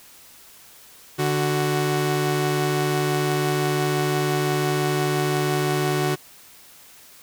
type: tone pair together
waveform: sawtooth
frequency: 147.19 / 370.9 Hz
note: D3 / F#4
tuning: +4 / +4 cents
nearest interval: octave + major third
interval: 1600 cents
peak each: -19 dBFS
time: 1.18-6.16 s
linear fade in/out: 20 ms
effects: white hiss -48 dBFS RMS until 7.22 s